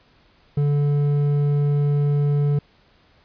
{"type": "tone with hard clipping", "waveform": "sine", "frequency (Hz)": 144.8, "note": "D3", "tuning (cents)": -24, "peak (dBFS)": -18, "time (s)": [0.57, 2.59], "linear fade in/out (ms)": 5, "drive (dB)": 6, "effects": ["pink hiss -57 dBFS RMS until 3.24 s", "resampled to 11025 Hz"]}